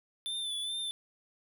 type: tone with vibrato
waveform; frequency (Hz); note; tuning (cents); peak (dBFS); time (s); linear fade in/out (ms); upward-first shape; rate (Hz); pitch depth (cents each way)
square; 3520; A7; 0; -34; 0.26-0.91; 0; sine; 2.4; 43
effects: none